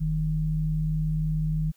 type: tone pair together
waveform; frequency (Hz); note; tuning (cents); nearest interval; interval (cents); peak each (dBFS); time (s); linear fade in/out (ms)
sine; 41.67 / 155.56; E1 / D#3; +19 / 0; octave + major seventh; 2281; -29 / -24; 0-1.72; 20
effects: white hiss -65 dBFS RMS until 1.76 s